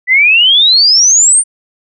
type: exponential sweep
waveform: sine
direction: up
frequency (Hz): 1956 to 9140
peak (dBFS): -4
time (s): 0.07-1.44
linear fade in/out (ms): 50
effects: none